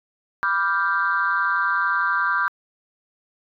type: chord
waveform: sine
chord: G dominant seventh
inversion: first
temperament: equal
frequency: 987.8 / 1174.7 / 1396.9 / 1568 Hz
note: B5 / D6 / F6 / G6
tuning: 0 / 0 / 0 / 0 cents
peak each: -27 / -23 / -24 / -22 dBFS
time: 0.43-2.48 s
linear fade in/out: 0 ms
effects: tanh soft clip ceiling -10 dBFS